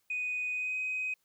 sine tone with pitch glide, 2489 to 2516 Hz, D#7 to D#7, 0 to +19 cents, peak -30 dBFS, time 0.1-1.14 s, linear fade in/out 5 ms, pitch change +19 cents, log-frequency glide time 0.52-0.77 s, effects tanh soft clip ceiling -27 dBFS + white hiss -75 dBFS RMS until 1.24 s

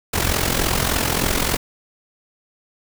pink noise with amplitude modulation, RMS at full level -17 dBFS, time 0.13-1.57 s, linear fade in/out 10 ms, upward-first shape sine, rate 43.4 Hz, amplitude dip 70%, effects none

